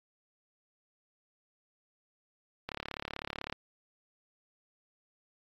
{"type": "click train", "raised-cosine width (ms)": 0.3, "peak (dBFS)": -20, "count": 31, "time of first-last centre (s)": [2.69, 3.526], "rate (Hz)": 35.9, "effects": ["AAC 32 kbps"]}